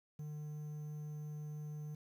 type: tone with quantisation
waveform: triangle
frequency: 150.5 Hz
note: D3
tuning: 43 cents sharp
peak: -40 dBFS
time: 0.19-1.95 s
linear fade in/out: 5 ms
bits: 11
effects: none